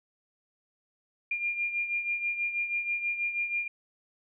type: beating tone pair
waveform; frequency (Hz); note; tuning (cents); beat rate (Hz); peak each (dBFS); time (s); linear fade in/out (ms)
sine; 2400 / 2406.2; D7 / D7; +37 / +41; 6.2; -29 / -36; 1.31-3.68; 5
effects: none